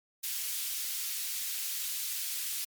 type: high-pass noise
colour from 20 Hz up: white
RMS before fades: -35 dBFS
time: 0.23-2.65 s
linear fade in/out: 10 ms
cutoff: 2600 Hz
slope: 12 dB/octave
effects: MP3 96 kbps